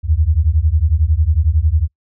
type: beating tone pair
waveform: sine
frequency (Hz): 73.1 / 84.1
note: D2 / E2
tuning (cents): -7 / +35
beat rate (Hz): 11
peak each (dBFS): -14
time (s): 0.03-1.88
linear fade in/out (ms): 50
effects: noise-tail reverb RT60 0.1 s tail -24 dB re dry